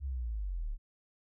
sine linear sweep, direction down, 71 to 32.36 Hz, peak -33 dBFS, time 0-0.78 s, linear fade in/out 50 ms, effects none

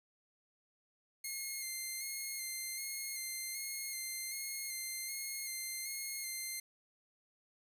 5% pulse tone with vibrato, 2121 Hz, C7, 23 cents sharp, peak -29 dBFS, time 1.24-6.6 s, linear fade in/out 5 ms, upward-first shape square, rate 1.3 Hz, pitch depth 27 cents each way, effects resampled to 32000 Hz + 11-bit

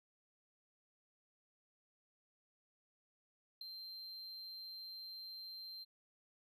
triangle tone with ADSR envelope, 4143 Hz, C8, 18 cents flat, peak -40 dBFS, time 3.61-5.85 s, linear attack 4 ms, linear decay 5 ms, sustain -6 dB, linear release 25 ms, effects none

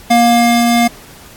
square tone pair together, 236.3 / 708 Hz, A#3 / F5, +24 / +23 cents, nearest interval octave + perfect fifth, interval 1899 cents, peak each -11 dBFS, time 0.1-0.88 s, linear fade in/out 10 ms, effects pink hiss -38 dBFS RMS until 1.36 s + AAC 64 kbps

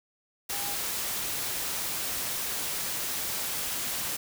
sine tone in noise, 808 Hz, G#5, 48 cents flat, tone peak -40 dBFS, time 0.52-0.75 s, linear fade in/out 10 ms, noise white, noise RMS -32 dBFS, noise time 0.49-4.17 s, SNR -11 dB, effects none

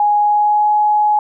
sine tone with pitch glide, 830.6 to 841.2 Hz, G#5 to G#5, 0 to +22 cents, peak -10 dBFS, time 0-1.19 s, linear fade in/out 2 ms, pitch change +22 cents, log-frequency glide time 0.18-0.69 s, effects none

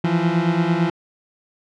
30% pulse beating tone pair, 165.2 / 174.1 Hz, E3 / F3, +4 / -5 cents, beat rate 8.9 Hz, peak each -17 dBFS, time 0.04-0.9 s, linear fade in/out 5 ms, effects low-pass 3000 Hz 12 dB/octave

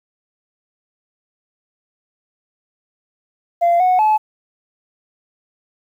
sine tone with pitch steps, 689 / 735 / 860 Hz, F5 / F#5 / A5, -24 / -12 / -40 cents, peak -9 dBFS, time 3.61-4.18 s, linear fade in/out 20 ms, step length 190 ms, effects tanh soft clip ceiling -9 dBFS + 8-bit

